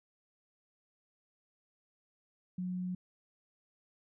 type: tone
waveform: sine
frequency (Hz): 181.8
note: F#3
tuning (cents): -30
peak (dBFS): -34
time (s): 2.58-2.95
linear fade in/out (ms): 5
effects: none